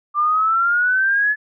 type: exponential sweep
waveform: sine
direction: up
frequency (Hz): 1178 to 1725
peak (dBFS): -14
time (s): 0.14-1.36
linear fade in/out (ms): 50
effects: none